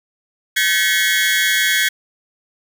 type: tone cluster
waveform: 40% pulse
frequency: 1541 / 1716 / 1912 / 2180 / 3326 Hz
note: G6 / A6 / A#6 / C#7 / G#7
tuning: -30 / -44 / +43 / -29 / +2 cents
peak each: -20 dBFS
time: 0.56-1.89 s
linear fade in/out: 10 ms
effects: none